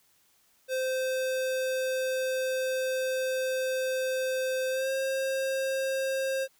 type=tone with pitch glide; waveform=square; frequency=519 to 533.6 Hz; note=C5 to C5; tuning=-14 to +34 cents; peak=-28 dBFS; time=0.68-6.48 s; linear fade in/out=50 ms; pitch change=+48 cents; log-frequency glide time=4.7-4.9 s; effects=white hiss -66 dBFS RMS until 6.59 s